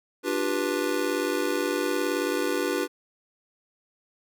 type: chord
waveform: square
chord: G dominant seventh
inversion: second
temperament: just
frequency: 294 / 352.8 / 392 / 490 Hz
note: D4 / F4 / G4 / B4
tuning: +2 / +18 / 0 / -14 cents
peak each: -31 dBFS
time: 0.23-2.88 s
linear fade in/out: 50 ms
effects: none